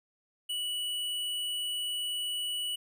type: tone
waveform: square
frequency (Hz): 2947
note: F#7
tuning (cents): -8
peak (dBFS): -32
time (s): 0.49-2.76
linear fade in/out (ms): 10
effects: none